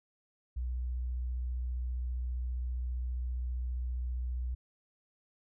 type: tone with vibrato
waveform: sine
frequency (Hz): 61.74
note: B1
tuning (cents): 0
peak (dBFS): -32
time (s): 0.56-4.55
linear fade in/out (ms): 10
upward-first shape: sine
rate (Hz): 15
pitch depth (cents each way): 18
effects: none